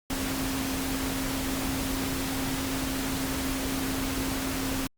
sine tone in noise, 266.6 Hz, C4, 33 cents sharp, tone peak -31 dBFS, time 0.1-4.87 s, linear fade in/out 2 ms, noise pink, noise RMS -32 dBFS, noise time 0.1-4.87 s, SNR -2 dB, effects Opus 48 kbps

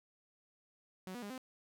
sawtooth tone with pitch steps, 186 / 243.5 / 203.7 / 258.3 Hz, F#3 / B3 / G#3 / C4, +9 / -24 / -33 / -22 cents, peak -39 dBFS, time 1.07-1.378 s, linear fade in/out 0 ms, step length 77 ms, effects none

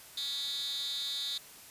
10% pulse tone with high-pass filter, 280.7 Hz, C#4, 22 cents sharp, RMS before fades -36 dBFS, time 0.17-1.38 s, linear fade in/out 5 ms, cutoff 3700 Hz, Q 9.2, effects white hiss -52 dBFS RMS until 1.7 s + resampled to 32000 Hz

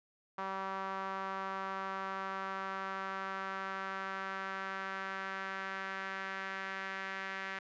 sawtooth tone with band-pass filter sweep, 192.4 Hz, G3, 32 cents flat, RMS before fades -40 dBFS, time 0.38-7.59 s, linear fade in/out 5 ms, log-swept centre 1100 to 1800 Hz, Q 2.4, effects resampled to 16000 Hz

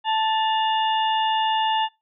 harmonic tone with a mistuned harmonic, 880 Hz, A5, in tune, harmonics 1 / 2 / 3 / 4, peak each -20 / -31 / -28 / -31 dBFS, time 0.04-1.89 s, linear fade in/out 50 ms, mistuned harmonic 3, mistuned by +130 cents, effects noise-tail reverb RT60 0.2 s tail -20 dB re dry

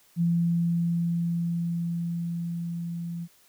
sine tone with level ramp, 170.1 Hz, F3, 45 cents flat, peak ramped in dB -20 to -31 dBFS, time 0.16-3.28 s, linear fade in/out 50 ms, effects white hiss -60 dBFS RMS until 3.48 s

